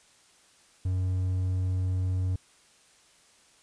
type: tone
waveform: triangle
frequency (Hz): 92.5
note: F#2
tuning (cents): 0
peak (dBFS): -23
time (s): 0.85-2.36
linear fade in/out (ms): 5
effects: white hiss -60 dBFS RMS until 3.62 s + resampled to 22050 Hz